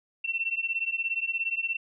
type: beating tone pair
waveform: sine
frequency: 2694 / 2711 Hz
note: E7 / E7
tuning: +37 / +48 cents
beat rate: 17 Hz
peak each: -30 dBFS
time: 0.24-1.77 s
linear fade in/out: 10 ms
effects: none